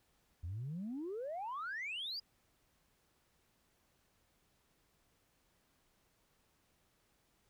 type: exponential sweep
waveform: sine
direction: up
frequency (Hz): 79.4 to 4978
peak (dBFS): -38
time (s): 0.43-2.2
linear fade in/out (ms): 10
effects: tanh soft clip ceiling -36 dBFS + pink hiss -75 dBFS RMS until 7.49 s